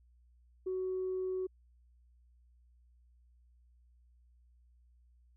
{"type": "tone", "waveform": "sine", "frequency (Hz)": 372.9, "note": "F#4", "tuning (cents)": 14, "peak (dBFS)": -32, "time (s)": [0.66, 1.47], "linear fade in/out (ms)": 10, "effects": ["tanh soft clip ceiling -29 dBFS", "added 60 Hz sine -62 dBFS peak until 5.36 s"]}